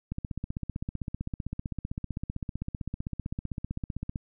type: click train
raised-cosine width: 5 ms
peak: -20 dBFS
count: 64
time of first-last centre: 0.12-4.158 s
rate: 15.6 Hz
effects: none